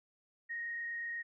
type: tone with frequency modulation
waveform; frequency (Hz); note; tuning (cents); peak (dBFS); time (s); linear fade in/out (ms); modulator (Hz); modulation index
sine; 1869; A#6; +4; -37; 0.49-1.23; 20; 28.1; 0.49
effects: none